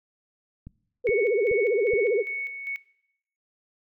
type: click train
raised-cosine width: 5 ms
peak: -28 dBFS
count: 4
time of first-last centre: 0.67-1.936 s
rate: 2.37 Hz
type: tone with vibrato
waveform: sine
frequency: 440 Hz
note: A4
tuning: in tune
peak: -20 dBFS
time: 1.04-2.23 s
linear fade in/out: 20 ms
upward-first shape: triangle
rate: 15 Hz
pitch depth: 260 cents each way
type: tone with tremolo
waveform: sine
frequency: 2217 Hz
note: C#7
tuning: in tune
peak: -28 dBFS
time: 1.07-2.76 s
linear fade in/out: 0 ms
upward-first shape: square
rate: 2.5 Hz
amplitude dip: 50%
effects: noise-tail reverb RT60 0.8 s tail -21 dB re dry